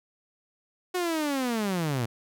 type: linear sweep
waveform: sawtooth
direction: down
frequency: 368.9 to 110 Hz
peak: -22 dBFS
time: 0.94-2.06 s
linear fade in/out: 10 ms
effects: none